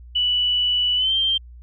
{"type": "tone with pitch glide", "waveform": "sine", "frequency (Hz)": [2960, 3154], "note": ["F#7", "G7"], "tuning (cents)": [0, 10], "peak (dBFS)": -17, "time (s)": [0.15, 1.38], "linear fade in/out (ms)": 10, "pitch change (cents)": 110, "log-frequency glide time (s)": [0.96, 1.13], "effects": ["added 60 Hz sine -39 dBFS peak until 1.62 s"]}